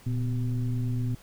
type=tone with frequency modulation; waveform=sine; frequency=118.5 Hz; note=A#2; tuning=29 cents sharp; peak=-25 dBFS; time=0.06-1.15 s; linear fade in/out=5 ms; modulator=133 Hz; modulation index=0.72; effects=pink hiss -54 dBFS RMS until 1.22 s